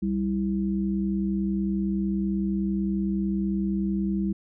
harmonic tone, 65.41 Hz, C2, in tune, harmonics 1 / 3 / 5, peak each -35 / -24 / -31 dBFS, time 0.02-4.33 s, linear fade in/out 10 ms, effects none

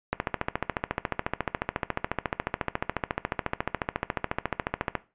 click train, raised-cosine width 0.5 ms, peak -10 dBFS, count 69, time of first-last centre 0.13-4.953 s, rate 14.1 Hz, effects noise-tail reverb RT60 0.3 s tail -17 dB re dry + resampled to 8000 Hz

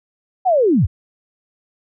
sine linear sweep, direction down, 779 to 55.9 Hz, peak -11 dBFS, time 0.45-0.87 s, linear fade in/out 20 ms, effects none

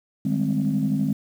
sine chord, Ab major seventh, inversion second, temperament equal with one note detuned, 152.89 / 196 / 207.7 / 261.6 Hz, Eb3 / G3 / Ab3 / C4, -30 / 0 / 0 / 0 cents, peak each -25 / -27 / -24 / -24 dBFS, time 0.25-1.13 s, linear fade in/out 5 ms, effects tanh soft clip ceiling -13 dBFS + 8-bit

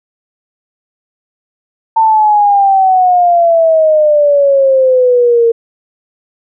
sine exponential sweep, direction down, 900 to 458 Hz, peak -5 dBFS, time 1.96-5.52 s, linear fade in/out 10 ms, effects none

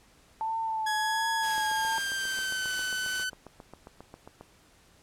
sine tone with vibrato, 882 Hz, A5, 4 cents sharp, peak -28 dBFS, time 0.41-1.98 s, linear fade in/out 0 ms, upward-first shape triangle, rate 1.4 Hz, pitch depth 41 cents each way
sawtooth tone with pitch glide, 1675 to 1509.6 Hz, G#6 to F#6, +14 to +34 cents, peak -26 dBFS, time 0.86-3.3 s, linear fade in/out 10 ms, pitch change -180 cents, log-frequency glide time 1.39-2.72 s
white noise with tremolo, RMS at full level -40 dBFS, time 1.42-3.25 s, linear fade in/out 20 ms, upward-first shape sine, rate 2.4 Hz, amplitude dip 25%
click train, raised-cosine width 1 ms, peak -30 dBFS, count 22, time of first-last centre 1.58-4.41 s, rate 7.42 Hz
effects pink hiss -60 dBFS RMS until 5.02 s + low-pass 11000 Hz 12 dB/octave

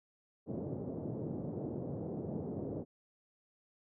pink band-pass noise, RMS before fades -40 dBFS, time 0.46-2.85 s, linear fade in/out 50 ms, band 110 to 540 Hz, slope 24 dB/octave, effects none

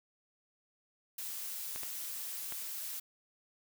blue noise, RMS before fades -41 dBFS, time 1.18-3 s, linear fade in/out 5 ms
clicks, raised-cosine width 0.3 ms, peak -27 dBFS, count 3, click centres 1.76 / 1.833 / 2.523 s
effects none

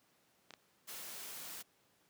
clicks, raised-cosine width 0.2 ms, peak -32 dBFS, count 2, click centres 0.507 / 0.538 s
white noise, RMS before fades -47 dBFS, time 0.87-1.63 s, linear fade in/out 20 ms
effects pink hiss -72 dBFS RMS until 2.09 s + high-pass 150 Hz 12 dB/octave

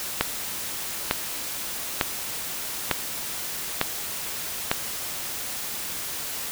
click train, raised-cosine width 0.3 ms, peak -3 dBFS, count 6, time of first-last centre 0.21-4.715 s, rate 1.11 Hz, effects white hiss -32 dBFS RMS until 6.51 s

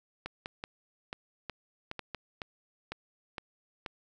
clicks, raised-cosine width 0.3 ms, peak -21 dBFS, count 12, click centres 0.26 / 0.459 / 0.639 / 1.129 / 1.497 / 1.914 / 1.993 / 2.147 / 2.418 / 2.92 / 3.382 / 3.862 s, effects none

